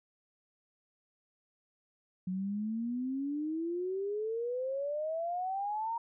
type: exponential sweep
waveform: sine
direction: up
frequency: 181.5 to 938 Hz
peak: -32 dBFS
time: 2.27-5.98 s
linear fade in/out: 5 ms
effects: none